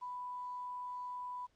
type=tone with quantisation; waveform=sine; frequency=991 Hz; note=B5; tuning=6 cents sharp; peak=-40 dBFS; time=0.01-1.47 s; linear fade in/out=20 ms; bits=11; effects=pink hiss -75 dBFS RMS until 1.55 s + low-pass 6000 Hz 12 dB/octave